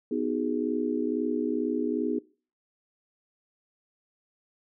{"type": "chord", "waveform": "sine", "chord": "G# minor seventh", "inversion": "first", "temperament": "just", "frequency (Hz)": [249.2, 311.5, 373.8, 415.3], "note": ["B3", "D#4", "F#4", "G#4"], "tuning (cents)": [16, 2, 18, 0], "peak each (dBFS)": [-30, -30, -35, -31], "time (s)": [0.11, 2.19], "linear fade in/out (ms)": 5, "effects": ["noise-tail reverb RT60 0.4 s tail -23 dB re dry"]}